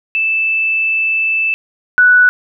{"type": "tone pair in turn", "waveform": "sine", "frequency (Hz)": [2637, 1480], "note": ["E7", "F#6"], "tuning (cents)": [0, 0], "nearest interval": "minor seventh", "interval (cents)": 1000, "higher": "first", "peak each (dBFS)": [-12, -5], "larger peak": "second", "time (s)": [[0.15, 1.54], [1.98, 2.29]], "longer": "first", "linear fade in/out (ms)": 0, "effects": []}